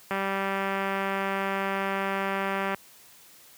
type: click train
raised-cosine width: 0.5 ms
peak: -14 dBFS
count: 515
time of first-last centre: 0.11-2.746 s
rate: 195 Hz
effects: white hiss -53 dBFS RMS until 3.57 s + high-pass 80 Hz 12 dB/octave